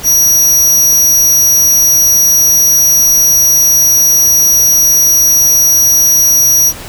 sawtooth tone, 5780 Hz, F#8, 41 cents flat, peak -3 dBFS, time 0.03-6.73 s, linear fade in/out 50 ms, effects pink hiss -28 dBFS RMS until 6.88 s

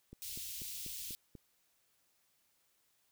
click train, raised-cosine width 3 ms, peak -37 dBFS, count 6, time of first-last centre 0.13-1.352 s, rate 4.09 Hz
white band-stop noise, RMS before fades -44 dBFS, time 0.22-1.15 s, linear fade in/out 0 ms, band 100 to 2800 Hz, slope 24 dB/octave
effects white hiss -75 dBFS RMS until 3.11 s

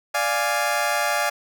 20% pulse chord, D diminished, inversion none, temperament equal, 587.3 / 698.5 / 830.6 Hz, D5 / F5 / Ab5, 0 / 0 / 0 cents, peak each -20 dBFS, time 0.14-1.3 s, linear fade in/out 10 ms, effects none

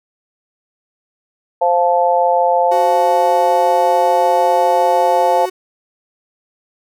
harmonic tone, 174.61 Hz, F3, in tune, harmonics 3 / 4 / 5, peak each -15 / -15 / -15 dBFS, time 1.61-5.46 s, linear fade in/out 10 ms
45% pulse tone, 370.9 Hz, F#4, 4 cents sharp, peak -22 dBFS, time 2.71-5.5 s, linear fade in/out 10 ms
effects none

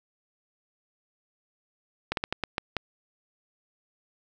slowing click train, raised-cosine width 0.3 ms, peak -11 dBFS, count 7, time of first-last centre 2.12-2.767 s, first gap 52 ms, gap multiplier 1.29, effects none

